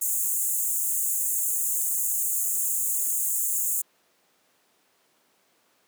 pink high-pass noise, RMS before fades -26 dBFS, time 0.01-3.82 s, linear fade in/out 10 ms, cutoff 6700 Hz, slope 96 dB/octave, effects pink hiss -65 dBFS RMS until 5.87 s + high-pass 300 Hz 12 dB/octave

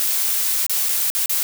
blue noise with dropouts, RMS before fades -20 dBFS, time 0-1.43 s, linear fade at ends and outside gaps 0 ms, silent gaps 0.665-0.696 / 0.887-0.891 / 1.101-1.15 / 1.259-1.295 s, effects none

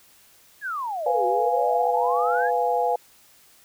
sine exponential two-way sweep, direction down then up, 1743 to 360.1 to 1743 Hz, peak -26 dBFS, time 0.61-2.51 s, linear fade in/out 50 ms, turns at 1.26 s
sine chord, F diminished, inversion second, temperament equal, 493.9 / 698.5 / 830.6 Hz, Cb5 / F5 / Ab5, 0 / 0 / 0 cents, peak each -24 dBFS, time 1.06-2.96 s, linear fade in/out 5 ms
effects white hiss -55 dBFS RMS until 3.64 s

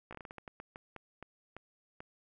slowing click train, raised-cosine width 0.5 ms, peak -30 dBFS, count 15, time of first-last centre 0.11-2.005 s, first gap 16 ms, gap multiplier 1.29, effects none

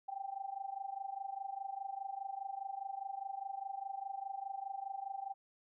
sine tone with amplitude modulation, 784 Hz, G5, in tune, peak -36 dBFS, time 0.08-5.34 s, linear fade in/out 10 ms, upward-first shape sine, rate 24.9 Hz, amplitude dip 85%, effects none

